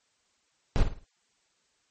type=noise with echo; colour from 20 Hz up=brown; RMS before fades=-20 dBFS; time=0.76-0.83 s; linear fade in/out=0 ms; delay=53 ms; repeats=4; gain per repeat=-9 dB; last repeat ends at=1.042 s; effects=white hiss -71 dBFS RMS until 1.9 s + MP3 32 kbps